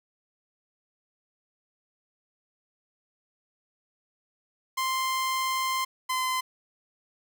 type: tone pair in turn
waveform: sawtooth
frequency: 1046.5 / 1029.1 Hz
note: C6 / C6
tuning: 0 / -29 cents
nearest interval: unison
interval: 29 cents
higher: first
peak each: -22 dBFS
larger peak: neither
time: 4.77-5.85 / 6.09-6.41 s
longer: first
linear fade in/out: 10 ms
effects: none